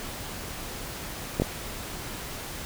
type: clicks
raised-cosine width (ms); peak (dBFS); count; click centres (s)
2; -10; 2; 1.399 / 1.42
effects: pink hiss -37 dBFS RMS until 2.65 s

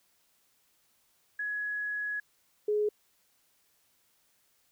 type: tone pair in turn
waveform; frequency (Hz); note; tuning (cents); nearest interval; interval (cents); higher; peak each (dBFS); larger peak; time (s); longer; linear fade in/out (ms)
sine; 1680 / 420; G#6 / G#4; +19 / +19; 2 octaves; 2400; first; -31 / -25; second; 1.39-2.2 / 2.68-2.89; first; 5
effects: white hiss -70 dBFS RMS until 4.71 s

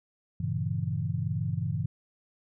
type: chord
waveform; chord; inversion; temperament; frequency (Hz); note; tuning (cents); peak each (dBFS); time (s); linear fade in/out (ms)
sine; G diminished seventh; none; equal with one note detuned; 98 / 116.54 / 139.39 / 164.81; G2 / Bb2 / Db3 / Fb3; 0 / 0 / +10 / 0; -33; 0.4-1.86; 5
effects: none

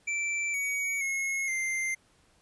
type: tone with pitch steps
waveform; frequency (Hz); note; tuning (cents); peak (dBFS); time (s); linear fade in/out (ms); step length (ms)
square; 2336 / 2251 / 2170 / 2091; D7 / C#7 / C#7 / C7; -10 / +26 / -37 / -2; -29; 0.07-1.95; 10; 470
effects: pink hiss -65 dBFS RMS until 2.41 s + resampled to 24000 Hz

